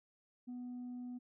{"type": "tone", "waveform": "sine", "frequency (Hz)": 246.9, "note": "B3", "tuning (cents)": 0, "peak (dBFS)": -40, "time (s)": [0.47, 1.19], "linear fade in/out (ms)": 20, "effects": ["tanh soft clip ceiling -41 dBFS"]}